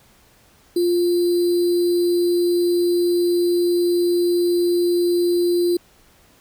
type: tone with sample-and-hold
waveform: sine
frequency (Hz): 349.2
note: F4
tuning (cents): 0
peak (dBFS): -15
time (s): 0.76-5.77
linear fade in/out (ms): 5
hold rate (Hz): 4410
effects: pink hiss -54 dBFS RMS until 6.4 s